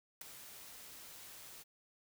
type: noise with ADSR envelope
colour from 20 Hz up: white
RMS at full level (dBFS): -42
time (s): 0.21-1.64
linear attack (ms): 5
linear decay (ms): 6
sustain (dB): -11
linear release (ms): 27
effects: none